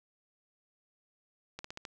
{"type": "slowing click train", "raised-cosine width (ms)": 0.2, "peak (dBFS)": -24, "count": 5, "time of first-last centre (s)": [1.59, 1.852], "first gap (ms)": 54, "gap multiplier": 1.13, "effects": []}